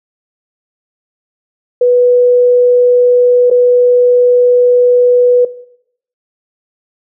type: tone with dropouts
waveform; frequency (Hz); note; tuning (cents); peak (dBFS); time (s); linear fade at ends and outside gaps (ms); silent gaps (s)
sine; 491.8; B4; -7; -5; 1.81-5.45; 5; 3.501-3.511
effects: noise-tail reverb RT60 0.7 s tail -17 dB re dry